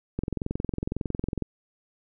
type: click train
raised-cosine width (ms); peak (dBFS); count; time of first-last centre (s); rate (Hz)
3; -15; 28; 0.19-1.423; 21.9
effects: none